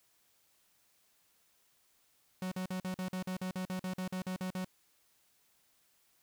45% pulse tone bursts, 185 Hz, F#3, in tune, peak -35 dBFS, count 16, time 2.42-4.646 s, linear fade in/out 2 ms, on 96 ms, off 46 ms, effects white hiss -71 dBFS RMS until 6.22 s

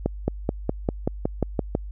accelerating click train, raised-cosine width 2 ms, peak -8 dBFS, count 10, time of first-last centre 0.06-1.751 s, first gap 220 ms, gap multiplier 0.96, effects added 50 Hz sine -32 dBFS peak until 1.91 s

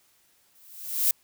violet noise with exponential growth, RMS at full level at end -19 dBFS, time 0.55-1.11 s, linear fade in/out 2 ms, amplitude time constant 120 ms, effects white hiss -64 dBFS RMS until 1.23 s

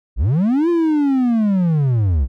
triangle linear two-way sweep, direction up then down, 41.7 to 349.2 to 57.9 Hz, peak -11 dBFS, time 0.16-2.28 s, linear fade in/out 50 ms, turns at 0.69 s, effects none

